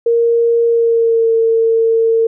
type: tone with pitch glide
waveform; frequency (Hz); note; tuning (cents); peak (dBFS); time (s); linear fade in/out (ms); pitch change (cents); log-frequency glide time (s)
sine; 466.2 to 453.5; A#4 to A#4; 0 to -48; -9; 0.06-2.27; 5; -48; 0.66-1.32
effects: none

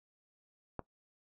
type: click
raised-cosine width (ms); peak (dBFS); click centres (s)
1; -24; 0.793
effects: noise-tail reverb RT60 0.1 s tail -19 dB re dry

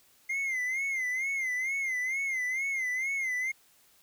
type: tone with vibrato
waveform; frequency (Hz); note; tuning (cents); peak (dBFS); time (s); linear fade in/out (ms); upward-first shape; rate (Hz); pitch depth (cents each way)
triangle; 2093; C7; 0; -27; 0.29-3.52; 10; sine; 2.2; 95
effects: white hiss -63 dBFS RMS until 4.02 s

